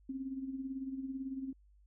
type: tone with tremolo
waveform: sine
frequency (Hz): 266.5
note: C4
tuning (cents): +32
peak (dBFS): -35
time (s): 0.09-1.53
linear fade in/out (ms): 5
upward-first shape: sine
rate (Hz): 18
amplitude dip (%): 60
effects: added 50 Hz sine -61 dBFS peak until 1.86 s